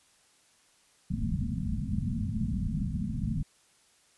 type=low-pass noise; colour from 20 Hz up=white; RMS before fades=-31 dBFS; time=1.1-3.43 s; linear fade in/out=10 ms; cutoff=240 Hz; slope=96 dB/octave; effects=white hiss -64 dBFS RMS until 4.17 s + resampled to 24000 Hz